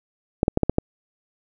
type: clicks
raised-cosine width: 2 ms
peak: -4 dBFS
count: 6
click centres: 0.431 / 0.481 / 0.574 / 0.633 / 0.696 / 0.784 s
effects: none